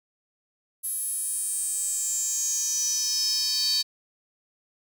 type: tone with high-pass filter sweep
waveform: square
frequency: 348.9 Hz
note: F4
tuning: 2 cents flat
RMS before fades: -27 dBFS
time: 0.83-3.83 s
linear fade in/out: 20 ms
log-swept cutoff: 11000 to 4400 Hz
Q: 8.3
effects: none